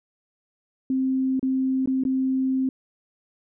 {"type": "tone with dropouts", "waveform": "sine", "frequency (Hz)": 262.6, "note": "C4", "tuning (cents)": 6, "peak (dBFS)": -20, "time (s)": [0.9, 2.69], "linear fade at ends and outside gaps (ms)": 2, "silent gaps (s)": [[1.395, 1.428], [1.859, 1.874], [2.037, 2.051]], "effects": []}